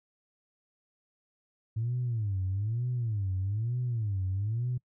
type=tone with vibrato; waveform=sine; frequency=107.9 Hz; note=A2; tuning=33 cents flat; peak=-27 dBFS; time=1.76-4.78 s; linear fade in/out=10 ms; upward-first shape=sine; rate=1.1 Hz; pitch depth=250 cents each way; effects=noise-tail reverb RT60 0.1 s tail -25 dB re dry + tanh soft clip ceiling -24 dBFS